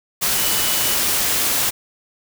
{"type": "tone in noise", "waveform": "sine", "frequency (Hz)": 2960, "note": "F#7", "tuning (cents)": 0, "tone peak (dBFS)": -28, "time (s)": [0.36, 0.96], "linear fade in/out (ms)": 20, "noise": "white", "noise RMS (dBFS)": -19, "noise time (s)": [0.21, 1.71], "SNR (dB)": -12, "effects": []}